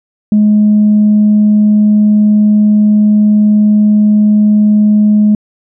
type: tone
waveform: sine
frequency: 210.4 Hz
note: G#3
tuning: 23 cents sharp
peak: -3 dBFS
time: 0.32-5.35 s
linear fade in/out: 2 ms
effects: tanh soft clip ceiling -1 dBFS